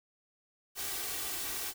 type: noise with comb filter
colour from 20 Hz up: white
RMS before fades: -37 dBFS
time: 0.75-1.74 s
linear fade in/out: 50 ms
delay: 2.6 ms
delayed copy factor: +0.6
effects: none